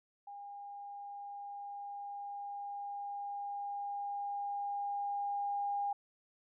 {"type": "tone with level ramp", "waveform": "sine", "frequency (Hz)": 809, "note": "G#5", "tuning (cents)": -46, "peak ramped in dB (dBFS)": [-45, -32], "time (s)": [0.27, 5.93], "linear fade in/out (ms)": 5, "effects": []}